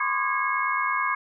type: tone cluster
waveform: sine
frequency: 1022 / 1101 / 1210 / 1646 / 2176 Hz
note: C6 / C#6 / D#6 / G#6 / C#7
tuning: -41 / -12 / -49 / -16 / -33 cents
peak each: -29 dBFS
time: 0-1.15 s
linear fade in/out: 5 ms
effects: none